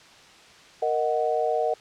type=chord; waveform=sine; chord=D# minor; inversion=second; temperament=equal; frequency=466.2 / 622.3 / 740 Hz; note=A#4 / D#5 / F#5; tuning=0 / 0 / 0 cents; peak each=-26 dBFS; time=0.82-1.74 s; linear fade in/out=5 ms; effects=white hiss -50 dBFS RMS until 1.8 s + low-pass 5000 Hz 12 dB/octave